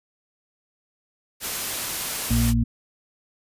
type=noise; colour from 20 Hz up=white; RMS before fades=-28 dBFS; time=1.4-2.54 s; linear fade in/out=50 ms
type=harmonic tone; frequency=58.27 Hz; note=A#1; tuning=in tune; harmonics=1 / 2 / 4; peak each=-22 / -22 / -22 dBFS; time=2.3-2.64 s; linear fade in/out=10 ms
effects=resampled to 32000 Hz